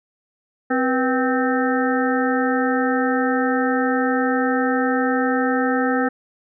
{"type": "harmonic tone with a mistuned harmonic", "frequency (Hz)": 260, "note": "C4", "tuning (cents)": -11, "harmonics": [1, 2, 3, 5, 6, 7], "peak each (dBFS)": [-20, -23, -25, -27, -28, -28], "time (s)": [0.7, 6.09], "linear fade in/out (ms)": 10, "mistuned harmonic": 2, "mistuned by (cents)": -95, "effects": []}